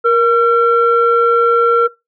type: tone pair together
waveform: sine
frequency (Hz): 470.1 / 1360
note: A#4 / F6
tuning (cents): +15 / -46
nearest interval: octave + tritone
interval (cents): 1839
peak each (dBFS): -10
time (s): 0.04-1.88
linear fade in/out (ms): 20
effects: noise-tail reverb RT60 0.2 s tail -20 dB re dry + tanh soft clip ceiling -2 dBFS